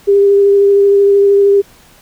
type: tone with vibrato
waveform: sine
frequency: 400 Hz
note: G4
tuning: 35 cents sharp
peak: -5 dBFS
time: 0.07-1.62 s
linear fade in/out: 20 ms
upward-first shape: sine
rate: 13 Hz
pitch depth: 12 cents each way
effects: pink hiss -44 dBFS RMS until 2.01 s